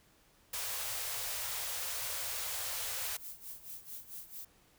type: band-stop noise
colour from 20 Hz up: white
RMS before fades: -38 dBFS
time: 0.53-3.17 s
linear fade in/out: 5 ms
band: 120 to 450 Hz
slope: 96 dB/octave
type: noise with tremolo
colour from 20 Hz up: violet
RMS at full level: -44 dBFS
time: 3-4.45 s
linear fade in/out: 5 ms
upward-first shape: sine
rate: 4.5 Hz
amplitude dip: 80%
effects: pink hiss -66 dBFS RMS until 4.78 s